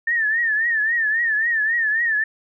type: tone with vibrato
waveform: sine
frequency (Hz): 1798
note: A6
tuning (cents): +37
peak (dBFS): -17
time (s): 0.07-2.24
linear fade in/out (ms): 5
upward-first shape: triangle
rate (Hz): 3.7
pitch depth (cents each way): 120
effects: none